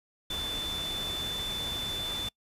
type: tone in noise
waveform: sine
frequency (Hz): 3520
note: A7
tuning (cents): 0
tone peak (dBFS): -32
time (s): 0.3-2.29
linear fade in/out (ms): 5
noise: pink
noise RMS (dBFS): -39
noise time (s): 0.3-2.29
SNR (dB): +4
effects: noise-tail reverb RT60 0.1 s tail -26 dB re dry + resampled to 32000 Hz